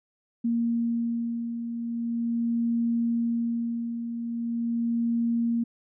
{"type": "beating tone pair", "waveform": "sine", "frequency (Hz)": [233, 233.41], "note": ["A#3", "A#3"], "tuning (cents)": [-1, 2], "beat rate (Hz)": 0.41, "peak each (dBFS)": [-33, -25], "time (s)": [0.44, 5.64], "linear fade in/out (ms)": 10, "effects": []}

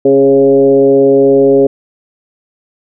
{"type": "tone with frequency modulation", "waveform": "sine", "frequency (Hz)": 411.5, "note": "G#4", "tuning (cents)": -16, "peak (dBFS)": -4, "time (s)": [0.05, 1.67], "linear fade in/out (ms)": 5, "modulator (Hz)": 137, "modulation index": 0.97, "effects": []}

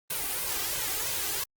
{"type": "noise with flanger", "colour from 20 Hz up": "white", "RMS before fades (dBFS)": -31, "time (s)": [0.1, 1.44], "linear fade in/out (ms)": 5, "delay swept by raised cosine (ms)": [1.9, 2.58], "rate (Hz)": 3, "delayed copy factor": 0.75, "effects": ["Opus 32 kbps"]}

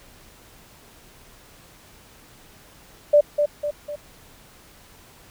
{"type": "tone with echo", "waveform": "sine", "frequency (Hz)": 588, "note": "D5", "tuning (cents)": 2, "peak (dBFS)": -10, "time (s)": [3.13, 3.21], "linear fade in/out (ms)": 10, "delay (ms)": 250, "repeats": 3, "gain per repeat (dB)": -6, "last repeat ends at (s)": 3.96, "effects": ["pink hiss -50 dBFS RMS until 5.3 s"]}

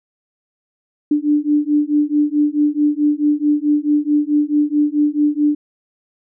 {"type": "beating tone pair", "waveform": "sine", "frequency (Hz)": [293.7, 298.3], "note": ["D4", "D4"], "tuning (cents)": [0, 27], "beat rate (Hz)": 4.6, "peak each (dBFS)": -16, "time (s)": [1.11, 5.55], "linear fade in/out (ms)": 5, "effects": []}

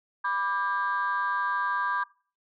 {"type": "tone cluster", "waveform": "sine", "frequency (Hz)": [988, 1177, 1602], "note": ["B5", "D6", "G6"], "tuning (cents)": [0, 3, 37], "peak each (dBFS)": -29, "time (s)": [0.24, 2.04], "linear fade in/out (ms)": 10, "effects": ["noise-tail reverb RT60 0.4 s tail -22 dB re dry", "tanh soft clip ceiling -18 dBFS"]}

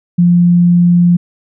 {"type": "tone", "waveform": "sine", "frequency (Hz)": 174.61, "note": "F3", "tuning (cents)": 0, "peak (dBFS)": -5, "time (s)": [0.18, 1.17], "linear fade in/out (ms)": 10, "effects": []}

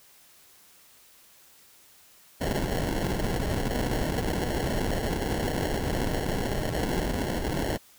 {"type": "noise with sample-and-hold", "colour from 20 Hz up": "pink", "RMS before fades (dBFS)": -28, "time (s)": [2.4, 7.78], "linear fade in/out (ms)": 20, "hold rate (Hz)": 1225, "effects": ["white hiss -56 dBFS RMS until 7.98 s"]}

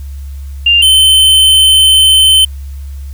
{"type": "tone pair in turn", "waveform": ["sine", "square"], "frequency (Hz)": [2795, 3073], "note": ["F7", "G7"], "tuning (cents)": [1, -35], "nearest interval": "major second", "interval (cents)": 164, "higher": "second", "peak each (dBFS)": -4, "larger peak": "neither", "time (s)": [[0.66, 0.82], [0.82, 2.45]], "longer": "second", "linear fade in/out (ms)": 5, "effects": ["added 69 Hz sine -21 dBFS peak until 3.13 s", "white hiss -45 dBFS RMS until 3.13 s"]}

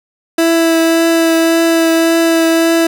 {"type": "tone with vibrato", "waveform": "30% pulse", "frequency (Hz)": 329.6, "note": "E4", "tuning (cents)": 0, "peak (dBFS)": -6, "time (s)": [0.38, 2.87], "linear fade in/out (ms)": 5, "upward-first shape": "triangle", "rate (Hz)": 1.8, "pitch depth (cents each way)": 13, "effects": []}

